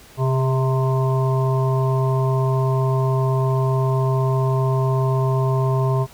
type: harmonic tone with a mistuned harmonic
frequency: 130.81 Hz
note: C3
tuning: in tune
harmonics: 1 / 3 / 5 / 7 / 8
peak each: -17 / -25 / -28 / -31 / -29 dBFS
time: 0.17-6.07 s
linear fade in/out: 50 ms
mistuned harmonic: 3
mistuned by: +34 cents
effects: pink hiss -46 dBFS RMS until 6.13 s